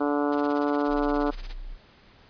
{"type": "harmonic tone", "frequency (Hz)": 145.3, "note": "D3", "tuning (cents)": -18, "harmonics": [2, 3, 4, 5, 6, 7, 8, 9, 10], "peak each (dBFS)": [-25, -29, -31, -33, -35, -36, -37, -38, -39], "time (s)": [0, 1.31], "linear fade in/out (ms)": 10}
{"type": "noise with tremolo", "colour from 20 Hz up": "white", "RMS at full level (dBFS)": -40, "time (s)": [0.32, 1.54], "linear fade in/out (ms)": 2, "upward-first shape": "sine", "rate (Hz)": 17, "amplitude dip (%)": 85}
{"type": "tone", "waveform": "sine", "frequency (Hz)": 30.87, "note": "B0", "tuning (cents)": 0, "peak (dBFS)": -33, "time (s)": [0.87, 1.78], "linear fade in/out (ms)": 50}
{"effects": ["pink hiss -55 dBFS RMS until 2.29 s", "resampled to 11025 Hz"]}